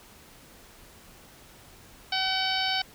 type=harmonic tone; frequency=759 Hz; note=F#5; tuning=44 cents sharp; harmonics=1 / 2 / 3 / 4 / 5 / 6 / 7; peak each=-31 / -33 / -34 / -31 / -34 / -32 / -36 dBFS; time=2.12-2.82 s; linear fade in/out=5 ms; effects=pink hiss -52 dBFS RMS until 2.94 s